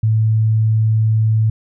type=tone; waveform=sine; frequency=110 Hz; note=A2; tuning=in tune; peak=-11 dBFS; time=0.03-1.5 s; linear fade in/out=5 ms; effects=none